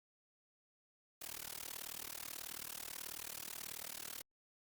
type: noise with amplitude modulation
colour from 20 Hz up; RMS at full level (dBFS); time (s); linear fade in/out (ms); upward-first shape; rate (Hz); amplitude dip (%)
white; -43; 1.21-4.22; 10; sine; 38.4; 100
effects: Opus 48 kbps